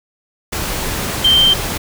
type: tone in noise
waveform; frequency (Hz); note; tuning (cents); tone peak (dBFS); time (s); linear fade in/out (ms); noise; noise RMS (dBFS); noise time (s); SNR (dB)
sine; 3136; G7; 0; -8; 1.24-1.54; 10; pink; -21; 0.52-1.78; +10
effects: none